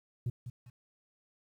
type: tone with echo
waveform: sine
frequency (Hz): 120.6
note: B2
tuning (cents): -41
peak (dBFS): -27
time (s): 0.26-0.3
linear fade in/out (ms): 5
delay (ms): 200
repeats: 2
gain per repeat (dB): -11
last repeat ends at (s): 0.7
effects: tanh soft clip ceiling -29 dBFS + 11-bit